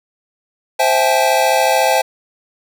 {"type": "chord", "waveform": "square", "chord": "A minor seventh", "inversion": "first", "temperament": "equal with one note detuned", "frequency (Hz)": [523.3, 659.3, 784, 857.9], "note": ["C5", "E5", "G5", "A5"], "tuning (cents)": [0, 0, 0, -44], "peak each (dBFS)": -18, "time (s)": [0.79, 2.02], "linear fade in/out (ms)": 10, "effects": []}